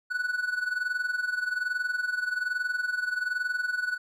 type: tone with amplitude modulation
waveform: triangle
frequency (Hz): 1480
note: F#6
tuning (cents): 0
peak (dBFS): -22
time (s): 0.1-3.98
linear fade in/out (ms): 20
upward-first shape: sine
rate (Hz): 21.2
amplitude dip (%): 75
effects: none